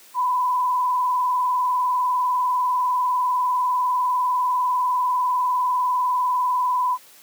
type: tone with vibrato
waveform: sine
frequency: 1000 Hz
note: B5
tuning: 21 cents sharp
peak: -18 dBFS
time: 0.14-6.98 s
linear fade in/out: 50 ms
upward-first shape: sine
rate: 20 Hz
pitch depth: 54 cents each way
effects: white hiss -49 dBFS RMS until 7.22 s + high-pass 200 Hz 12 dB/octave